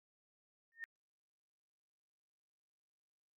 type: tone with exponential growth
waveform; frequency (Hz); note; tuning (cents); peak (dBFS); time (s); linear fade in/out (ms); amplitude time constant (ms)
sine; 1831; A#6; -32; -38; 0.72-0.84; 0; 24
effects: Opus 48 kbps